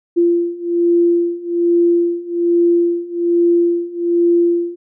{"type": "beating tone pair", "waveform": "sine", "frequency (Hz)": [343.4, 344.6], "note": ["F4", "F4"], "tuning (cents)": [-29, -23], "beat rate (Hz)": 1.2, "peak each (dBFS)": [-16, -14], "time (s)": [0.16, 4.76], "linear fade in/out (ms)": 20, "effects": []}